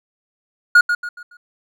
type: tone with echo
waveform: triangle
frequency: 1437 Hz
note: F6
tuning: 49 cents sharp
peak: -4 dBFS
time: 0.75-0.81 s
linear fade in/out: 5 ms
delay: 140 ms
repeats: 4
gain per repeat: -9 dB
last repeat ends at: 1.37 s
effects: none

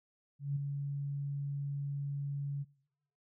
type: tone with ADSR envelope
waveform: sine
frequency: 141.4 Hz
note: C#3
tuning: 35 cents sharp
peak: -29 dBFS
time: 0.39-2.65 s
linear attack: 170 ms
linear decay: 10 ms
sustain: -5 dB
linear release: 33 ms
effects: noise-tail reverb RT60 0.9 s tail -25 dB re dry

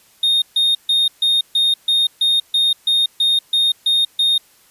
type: tone bursts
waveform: triangle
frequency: 3690 Hz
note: A#7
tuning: 18 cents flat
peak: -11 dBFS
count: 13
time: 0.23-4.38 s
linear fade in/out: 5 ms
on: 190 ms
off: 140 ms
effects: white hiss -52 dBFS RMS until 4.7 s + resampled to 32000 Hz

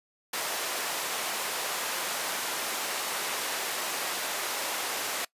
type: high-pass noise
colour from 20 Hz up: pink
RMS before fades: -32 dBFS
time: 0.33-5.25 s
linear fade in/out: 5 ms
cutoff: 580 Hz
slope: 12 dB/octave
effects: noise-tail reverb RT60 0.1 s tail -22 dB re dry + resampled to 32000 Hz

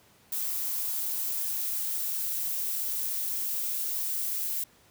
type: noise with high-pass filter sweep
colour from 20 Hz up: violet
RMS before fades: -31 dBFS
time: 0.32-4.64 s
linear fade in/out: 5 ms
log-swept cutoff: 960 to 390 Hz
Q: 3.6
effects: pink hiss -60 dBFS RMS until 4.9 s + high-pass 80 Hz 12 dB/octave

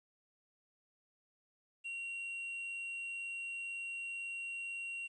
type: tone with quantisation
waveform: triangle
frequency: 2749 Hz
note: F7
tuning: 28 cents flat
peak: -38 dBFS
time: 1.84-5.08 s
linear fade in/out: 20 ms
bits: 11
effects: resampled to 22050 Hz

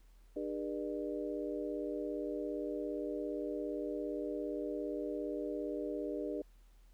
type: harmonic tone with a mistuned harmonic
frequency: 100 Hz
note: G2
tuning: 35 cents sharp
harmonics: 3 / 4 / 5 / 6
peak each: -40 / -41 / -42 / -43 dBFS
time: 0.36-6.42 s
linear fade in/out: 5 ms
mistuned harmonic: 5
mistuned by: -80 cents
effects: added 40 Hz sine -58 dBFS peak until 6.93 s + pink hiss -73 dBFS RMS until 6.93 s

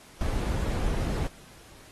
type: noise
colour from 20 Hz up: brown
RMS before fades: -28 dBFS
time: 0.21-1.27 s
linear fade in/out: 0 ms
effects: pink hiss -52 dBFS RMS until 1.91 s + AAC 32 kbps

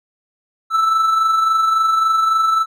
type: tone with amplitude modulation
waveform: triangle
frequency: 1319 Hz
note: E6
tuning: 1 cent sharp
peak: -9 dBFS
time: 0.7-2.66 s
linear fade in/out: 50 ms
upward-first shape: sine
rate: 23.6 Hz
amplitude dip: 40%
effects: none

